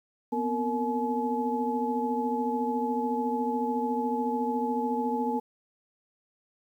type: tone cluster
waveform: sine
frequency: 244.5 / 258.4 / 461 / 853 Hz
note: B3 / C4 / A#4 / G#5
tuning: -17 / -21 / -19 / +46 cents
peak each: -30 / -36 / -32 / -30 dBFS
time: 0.32-5.4 s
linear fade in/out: 10 ms
effects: 10-bit